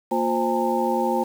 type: tone cluster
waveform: sine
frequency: 232.2 / 354.1 / 524 / 812 / 904 Hz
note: A#3 / F4 / C5 / G#5 / A5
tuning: -7 / +24 / +2 / -39 / +47 cents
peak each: -26 dBFS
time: 0.11-1.24 s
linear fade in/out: 10 ms
effects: 7-bit